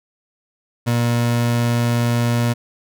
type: tone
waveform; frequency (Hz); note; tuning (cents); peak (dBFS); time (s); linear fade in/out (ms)
30% pulse; 118.9; A#2; +35; -13; 0.86-2.54; 20
effects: none